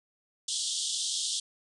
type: band-pass noise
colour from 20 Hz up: pink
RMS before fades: -32 dBFS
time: 0.48-1.4 s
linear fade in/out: 5 ms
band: 3100 to 9400 Hz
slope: 96 dB/octave
effects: none